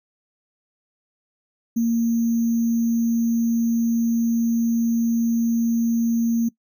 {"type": "tone with sample-and-hold", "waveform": "sine", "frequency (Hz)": 231.2, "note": "A#3", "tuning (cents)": -14, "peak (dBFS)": -17, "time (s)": [1.76, 6.49], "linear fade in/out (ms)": 10, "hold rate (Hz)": 6300, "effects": ["noise-tail reverb RT60 0.1 s tail -20 dB re dry"]}